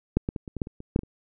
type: clicks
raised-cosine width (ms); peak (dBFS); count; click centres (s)
3; -7 / -14 / -18 / -24 / -20 / -12 / -25 / -27 / -6 / -14 / -30; 11; 0.17 / 0.289 / 0.362 / 0.478 / 0.567 / 0.618 / 0.671 / 0.804 / 0.961 / 0.991 / 1.034
effects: none